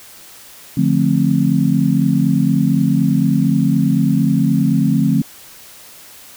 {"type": "chord", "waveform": "sine", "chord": "D minor seventh", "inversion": "none", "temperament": "just", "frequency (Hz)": [146.83, 176.2, 220.2, 264.3], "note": ["D3", "F3", "A3", "C4"], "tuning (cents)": [0, 16, 2, 18], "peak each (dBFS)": -17, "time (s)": [0.77, 5.22], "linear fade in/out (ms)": 5, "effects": ["white hiss -40 dBFS RMS until 6.36 s"]}